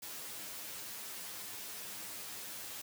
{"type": "noise with comb filter", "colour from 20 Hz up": "white", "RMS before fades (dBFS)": -45, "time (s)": [0.02, 2.82], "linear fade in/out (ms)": 10, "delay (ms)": 9.7, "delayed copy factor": 0.95, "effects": ["high-pass 100 Hz 12 dB/octave"]}